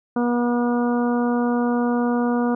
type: harmonic tone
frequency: 241 Hz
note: B3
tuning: 42 cents flat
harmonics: 1 / 2 / 3 / 4 / 5 / 6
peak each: -19 / -25 / -29 / -31 / -33 / -35 dBFS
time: 0.16-2.55 s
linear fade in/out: 5 ms
effects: none